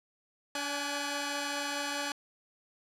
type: tone cluster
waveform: 10% pulse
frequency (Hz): 287.1 / 579 / 835 / 1495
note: D4 / D5 / G#5 / F#6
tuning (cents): -39 / -25 / +9 / +17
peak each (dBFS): -28 / -35 / -29 / -31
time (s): 0.55-2.12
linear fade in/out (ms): 2
effects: low-pass 10000 Hz 12 dB/octave